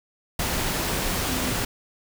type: tone in noise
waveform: sine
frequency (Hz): 254.2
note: C4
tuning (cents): -50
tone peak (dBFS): -31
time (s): 1.28-1.52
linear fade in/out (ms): 5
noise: pink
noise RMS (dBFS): -26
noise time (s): 0.39-1.65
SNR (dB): -8
effects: none